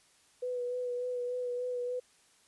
sine tone with vibrato, 493.9 Hz, B4, in tune, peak -32 dBFS, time 0.42-2 s, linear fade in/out 10 ms, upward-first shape sine, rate 3.4 Hz, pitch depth 21 cents each way, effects white hiss -65 dBFS RMS until 2.47 s + resampled to 24000 Hz

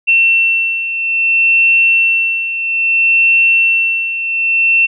sine beating tone pair, 2700 / 2700.61 Hz, E7 / E7, +41 / +41 cents, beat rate 0.61 Hz, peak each -10 / -16 dBFS, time 0.07-4.87 s, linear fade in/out 20 ms, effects none

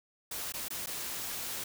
white noise with dropouts, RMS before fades -38 dBFS, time 0.31-1.64 s, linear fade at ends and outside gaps 5 ms, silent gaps 0.523-0.538 / 0.684-0.704 / 0.861-0.87 s, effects none

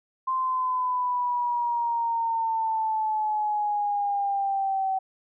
sine exponential sweep, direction down, 1046.5 to 762 Hz, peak -23 dBFS, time 0.27-4.99 s, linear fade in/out 10 ms, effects none

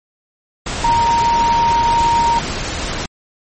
sine tone in noise, 932.3 Hz, A#5, in tune, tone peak -11 dBFS, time 0.84-2.39 s, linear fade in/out 5 ms, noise pink, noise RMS -22 dBFS, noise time 0.66-3.06 s, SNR +8 dB, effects MP3 32 kbps

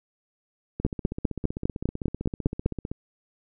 two click trains, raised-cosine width 3 ms, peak -18 / -9 dBFS, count 34 / 10, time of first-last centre 0.8-2.915 / 0.85-2.661 s, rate 15.6 / 4.97 Hz, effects none

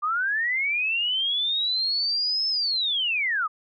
sine linear two-way sweep, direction up then down, 1175 to 5274 to 1175 Hz, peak -22 dBFS, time 0.02-3.48 s, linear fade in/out 20 ms, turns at 2.48 s, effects none

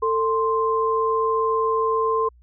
sine tone pair together, 446.3 / 1046.5 Hz, A4 / C6, +25 / 0 cents, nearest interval octave + minor third, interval 1475 cents, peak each -21 / -21 dBFS, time 0.02-2.29 s, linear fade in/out 10 ms, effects added 60 Hz sine -49 dBFS peak until 2.42 s

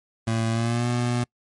25% pulse tone with pitch glide, 113.3 to 121.43 Hz, A#2 to B2, -49 to -29 cents, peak -18 dBFS, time 0.27-1.24 s, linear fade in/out 5 ms, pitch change +120 cents, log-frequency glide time 0.51-0.88 s, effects noise-tail reverb RT60 0.1 s tail -26 dB re dry + MP3 48 kbps

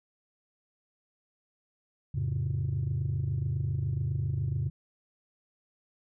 sine chord, F augmented, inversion none, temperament just, 87.31 / 109.13 / 136.42 Hz, F2 / A2 / C#3, 0 / -14 / -27 cents, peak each -32 / -31 / -29 dBFS, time 2.14-4.7 s, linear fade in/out 10 ms, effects tanh soft clip ceiling -23 dBFS

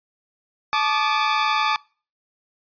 sawtooth tone cluster, 866 / 1151 / 1211 Hz, A5 / D6 / D#6, -28 / -35 / -47 cents, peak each -19 dBFS, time 0.73-1.76 s, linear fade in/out 0 ms, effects noise-tail reverb RT60 0.4 s tail -25 dB re dry + resampled to 11025 Hz

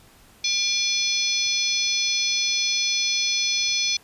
harmonic tone with a mistuned harmonic, 859 Hz, A5, 42 cents flat, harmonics 3 / 4 / 5 / 6 / 7, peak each -27 / -27 / -27 / -27 / -27 dBFS, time 0.44-3.97 s, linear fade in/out 5 ms, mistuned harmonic 3, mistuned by -130 cents, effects pink hiss -53 dBFS RMS until 4.03 s + resampled to 32000 Hz

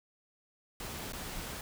pink noise with dropouts, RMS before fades -41 dBFS, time 0.8-1.61 s, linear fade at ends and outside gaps 2 ms, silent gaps 1.123-1.132 s, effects none

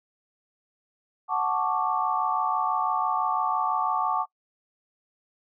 sine chord, D major seventh, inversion first, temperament equal, 740 / 880 / 1108.7 / 1174.7 Hz, F#5 / A5 / C#6 / D6, 0 / 0 / 0 / 0 cents, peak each -29 / -28 / -29 / -28 dBFS, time 1.28-4.26 s, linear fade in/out 50 ms, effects noise-tail reverb RT60 0.1 s tail -22 dB re dry

